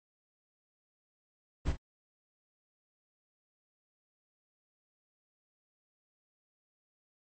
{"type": "noise with echo", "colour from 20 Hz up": "brown", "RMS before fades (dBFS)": -30, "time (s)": [1.65, 1.73], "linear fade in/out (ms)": 20, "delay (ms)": 42, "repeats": 1, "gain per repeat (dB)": -10, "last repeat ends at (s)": 1.772, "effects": ["MP3 32 kbps"]}